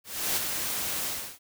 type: noise with ADSR envelope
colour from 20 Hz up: white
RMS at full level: -26 dBFS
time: 0.04-1.39 s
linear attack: 330 ms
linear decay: 13 ms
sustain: -5 dB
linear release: 320 ms
effects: none